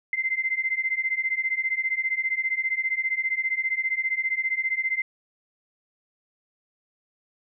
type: beating tone pair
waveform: sine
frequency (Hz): 2069 / 2084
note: C7 / C7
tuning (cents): -20 / -7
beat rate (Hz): 15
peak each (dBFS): -27 / -26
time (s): 0.13-5.02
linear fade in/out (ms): 2
effects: none